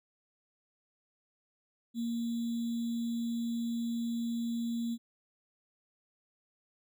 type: tone with sample-and-hold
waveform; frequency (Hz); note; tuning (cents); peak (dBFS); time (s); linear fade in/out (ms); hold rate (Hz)
sine; 233; A#3; -1; -31; 1.94-4.98; 50; 3675
effects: none